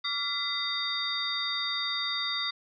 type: tone cluster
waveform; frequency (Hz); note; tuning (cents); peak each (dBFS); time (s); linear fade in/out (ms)
sine; 1152 / 1385 / 2009 / 3680 / 4666; D6 / F6 / B6 / A#7 / D8; -34 / -15 / +29 / -23 / -12; -38 / -40 / -36 / -31 / -35; 0.04-2.51; 10
effects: none